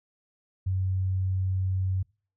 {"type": "tone", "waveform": "sine", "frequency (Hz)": 94, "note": "F#2", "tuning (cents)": 28, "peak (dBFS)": -24, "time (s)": [0.66, 2.03], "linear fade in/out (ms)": 10, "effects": ["noise-tail reverb RT60 0.4 s tail -26 dB re dry"]}